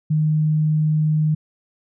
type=tone; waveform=sine; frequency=154.2 Hz; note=D#3; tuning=15 cents flat; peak=-15 dBFS; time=0.1-1.35 s; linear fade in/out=10 ms; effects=none